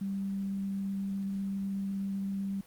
sine tone, 196 Hz, G3, in tune, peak -31 dBFS, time 0.01-2.61 s, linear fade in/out 5 ms, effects pink hiss -58 dBFS RMS until 2.66 s + Opus 24 kbps

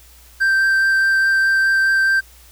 triangle tone with vibrato, 1568 Hz, G6, in tune, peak -11 dBFS, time 0.4-2.21 s, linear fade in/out 20 ms, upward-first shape triangle, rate 4.8 Hz, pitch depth 9 cents each way, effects added 60 Hz sine -46 dBFS peak until 2.51 s + white hiss -48 dBFS RMS until 2.51 s

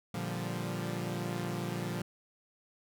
sawtooth chord, G minor seventh, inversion first, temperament equal, 116.54 / 146.83 / 174.61 / 196 Hz, Bb2 / D3 / F3 / G3, 0 / 0 / 0 / 0 cents, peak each -35 / -37 / -34 / -38 dBFS, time 0.14-2.02 s, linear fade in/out 5 ms, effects none

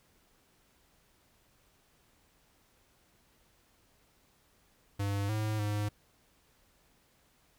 square tone with pitch steps, 100.3 / 107.9 / 104.2 Hz, G2 / A2 / G#2, +40 / -33 / +6 cents, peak -31 dBFS, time 4.99-5.89 s, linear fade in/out 10 ms, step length 300 ms, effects pink hiss -68 dBFS RMS until 7.58 s

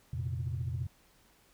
sine chord, F suspended fourth, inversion none, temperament just, 87.31 / 116.41 / 130.96 Hz, F2 / Bb2 / C3, 0 / -2 / +2 cents, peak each -36 / -36 / -36 dBFS, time 0.13-0.87 s, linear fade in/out 5 ms, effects tanh soft clip ceiling -25 dBFS + pink hiss -65 dBFS RMS until 1.53 s

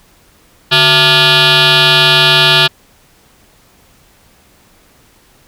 sine tone with frequency modulation, 146.9 Hz, D3, 1 cent sharp, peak -3 dBFS, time 0.71-2.68 s, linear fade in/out 20 ms, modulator 520 Hz, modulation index 7.7, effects tanh soft clip ceiling -4 dBFS + pink hiss -48 dBFS RMS until 5.47 s

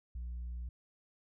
sine tone, 60 Hz, B1, 49 cents flat, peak -36 dBFS, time 0.15-0.69 s, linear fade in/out 5 ms, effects tanh soft clip ceiling -37 dBFS

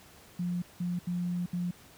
sine tone bursts at uneven times, 176.6 Hz, F3, 20 cents sharp, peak -29 dBFS, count 4, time 0.39-0.62 / 0.8-0.99 / 1.07-1.46 / 1.53-1.71 s, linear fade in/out 5 ms, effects pink hiss -55 dBFS RMS until 1.97 s + high-pass 60 Hz 12 dB/octave

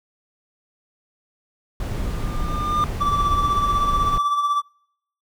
brown noise, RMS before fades -25 dBFS, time 1.8-4.18 s, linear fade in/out 2 ms
triangle tone with exponential growth, 1202 Hz, D6, 40 cents sharp, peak -14 dBFS, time 1.87-2.84 s, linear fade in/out 0 ms, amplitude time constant 210 ms
triangle tone with tremolo, 1162 Hz, D6, 19 cents flat, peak -14 dBFS, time 3-4.62 s, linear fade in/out 20 ms, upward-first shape sine, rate 16 Hz, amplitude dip 50%
effects noise-tail reverb RT60 0.7 s tail -26 dB re dry

